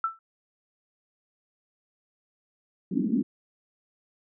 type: tone with exponential decay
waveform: sine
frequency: 1330 Hz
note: E6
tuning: 15 cents sharp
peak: -20 dBFS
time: 0.04-0.19 s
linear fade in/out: 2 ms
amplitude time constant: 32 ms
type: band-pass noise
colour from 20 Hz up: pink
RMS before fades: -26 dBFS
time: 2.91-3.23 s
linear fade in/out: 10 ms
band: 200 to 300 Hz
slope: 48 dB/octave
effects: none